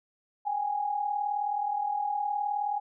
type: tone pair together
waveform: sine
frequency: 789 / 828.2 Hz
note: G5 / G#5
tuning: +11 / -5 cents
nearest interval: minor second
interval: 84 cents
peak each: -34 / -28 dBFS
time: 0.45-2.8 s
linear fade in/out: 20 ms
effects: none